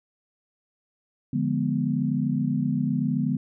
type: chord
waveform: sine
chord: D diminished seventh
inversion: none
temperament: equal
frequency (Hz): 146.83 / 174.61 / 207.7 / 246.9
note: D3 / F3 / Ab3 / Cb4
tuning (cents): 0 / 0 / 0 / 0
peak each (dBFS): -27 / -30 / -28 / -26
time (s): 1.33-3.37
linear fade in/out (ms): 5
effects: none